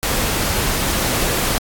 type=noise; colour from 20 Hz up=pink; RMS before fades=-19 dBFS; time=0.03-1.58 s; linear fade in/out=0 ms; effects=AAC 64 kbps